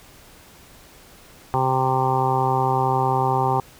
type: harmonic tone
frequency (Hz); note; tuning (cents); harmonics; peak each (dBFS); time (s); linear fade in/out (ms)
130.81; C3; 0; 1 / 2 / 3 / 4 / 6 / 7 / 8 / 9; -24 / -33 / -26 / -31 / -22 / -24 / -28 / -31; 1.54-3.6; 0
effects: pink hiss -48 dBFS RMS until 3.79 s